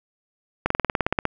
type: slowing click train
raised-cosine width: 0.5 ms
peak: -5 dBFS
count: 12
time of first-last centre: 0.66-1.253 s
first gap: 44 ms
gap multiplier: 1.04
effects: none